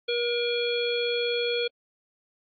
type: harmonic tone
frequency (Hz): 477.6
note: A#4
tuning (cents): +42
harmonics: 1 / 3 / 5 / 7 / 9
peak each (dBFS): -26 / -38 / -33 / -31 / -37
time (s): 0.08-1.68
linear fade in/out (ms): 10
effects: AAC 48 kbps